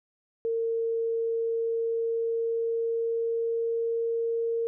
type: tone with pitch glide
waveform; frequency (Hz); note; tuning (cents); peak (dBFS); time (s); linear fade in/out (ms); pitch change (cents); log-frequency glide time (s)
sine; 457 to 460.7; A#4 to A#4; -34 to -20; -25; 0.45-4.67; 0; +14; 1-4.14
effects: none